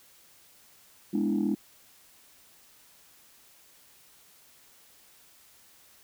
sine chord, E dominant seventh, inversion first, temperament equal, 207.7 / 246.9 / 293.7 / 329.6 Hz, G#3 / B3 / D4 / E4, 0 / 0 / 0 / 0 cents, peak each -27 / -32 / -29 / -30 dBFS, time 1.13-1.55 s, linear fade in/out 10 ms, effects tanh soft clip ceiling -18 dBFS + white hiss -58 dBFS RMS until 6.03 s

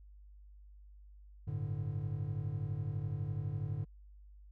triangle chord, G suspended second, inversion none, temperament equal, 98 / 110 / 146.83 Hz, G2 / A2 / D3, 0 / 0 / 0 cents, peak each -38 / -37 / -37 dBFS, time 1.47-3.85 s, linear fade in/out 10 ms, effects added 50 Hz sine -53 dBFS peak until 4.51 s

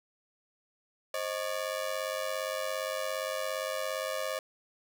sawtooth ring-modulated tone, 577 Hz, D5, 31 cents flat, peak -25 dBFS, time 1.14-4.39 s, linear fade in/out 2 ms, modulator 48.7 Hz, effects none

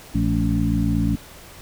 harmonic tone with a mistuned harmonic, 56.8 Hz, A#1, 44 cents flat, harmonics 1 / 2 / 3 / 4 / 5, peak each -24 / -24 / -24 / -24 / -24 dBFS, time 0.14-1.16 s, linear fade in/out 10 ms, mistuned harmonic 4, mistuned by -66 cents, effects pink hiss -43 dBFS RMS until 1.61 s

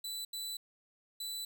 sawtooth tone bursts at uneven times, 3981 Hz, B7, 13 cents sharp, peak -35 dBFS, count 3, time 0.04-0.25 / 0.33-0.57 / 1.2-1.45 s, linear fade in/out 5 ms, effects none

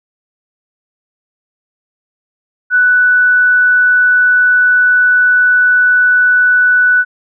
sine tone, 1486 Hz, F#6, 7 cents sharp, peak -6 dBFS, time 2.7-7.05 s, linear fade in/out 50 ms, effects none

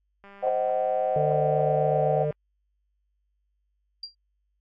click train, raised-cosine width 0.5 ms, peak -34 dBFS, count 416, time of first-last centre 0.24-2.325 s, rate 199 Hz
sine chord, C diminished, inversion none, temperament just, 523.3 / 627.9 / 753.5 Hz, C5 / Eb5 / Gb5, 0 / +16 / +31 cents, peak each -27 dBFS, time 0.42-2.25 s, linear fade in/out 20 ms
harmonic tone, 150 Hz, D3, 37 cents sharp, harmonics 1 / 3 / 4, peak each -28 / -28 / -29 dBFS, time 1.16-2.31 s, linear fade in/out 2 ms
sine tone with exponential decay, 4752 Hz, D8, 20 cents sharp, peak -30 dBFS, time 4.03-4.15 s, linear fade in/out 5 ms, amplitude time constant 26 ms
effects added 50 Hz sine -70 dBFS peak until 4.6 s + AAC 64 kbps

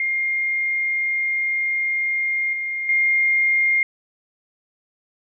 sine tone with level steps, 2121 Hz, C7, 23 cents sharp, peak -19 / -23 / -15 dBFS, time 0-3.83 s, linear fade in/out 2 ms, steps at 2.53 / 2.89 s, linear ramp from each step 2 ms, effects none

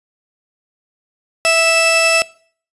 sawtooth tone pair together, 656.6 / 2637 Hz, E5 / E7, -7 / 0 cents, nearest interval 2 octaves, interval 2407 cents, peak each -10 dBFS, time 1.45-2.22 s, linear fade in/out 0 ms, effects noise-tail reverb RT60 0.5 s tail -22 dB re dry + resampled to 24000 Hz

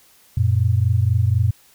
sine tone pair together, 92.5 / 116.54 Hz, F#2 / A#2, 0 / 0 cents, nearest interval major third, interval 400 cents, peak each -17 dBFS, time 0.37-1.51 s, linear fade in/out 5 ms, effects white hiss -53 dBFS RMS until 1.74 s

